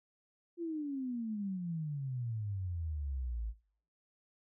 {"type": "exponential sweep", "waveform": "sine", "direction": "down", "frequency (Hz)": [349.2, 52], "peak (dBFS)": -35, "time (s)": [0.57, 3.54], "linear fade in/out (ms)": 50, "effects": ["noise-tail reverb RT60 0.5 s tail -20 dB re dry"]}